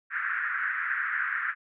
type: band-pass noise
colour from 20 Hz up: white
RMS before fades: -30 dBFS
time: 0.1-1.55 s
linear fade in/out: 50 ms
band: 1400 to 1800 Hz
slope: 48 dB/octave
effects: none